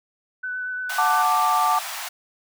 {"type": "tone with vibrato", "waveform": "sine", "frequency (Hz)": 1500, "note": "F#6", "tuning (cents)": 23, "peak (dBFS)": -26, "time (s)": [0.43, 1.23], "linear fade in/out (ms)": 10, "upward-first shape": "sine", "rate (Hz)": 8.5, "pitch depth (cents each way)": 13}
{"type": "high-pass noise", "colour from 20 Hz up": "pink", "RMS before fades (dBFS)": -32, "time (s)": [0.89, 2.09], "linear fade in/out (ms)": 10, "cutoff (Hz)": 660, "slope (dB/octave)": 96}
{"type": "chord", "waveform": "sine", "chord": "D major", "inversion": "first", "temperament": "just", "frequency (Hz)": [734.2, 881, 1174.7], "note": ["F#5", "A5", "D6"], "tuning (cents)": [-14, 2, 0], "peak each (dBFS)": [-23, -22, -20], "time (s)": [0.98, 1.79], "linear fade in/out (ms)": 5}
{"effects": []}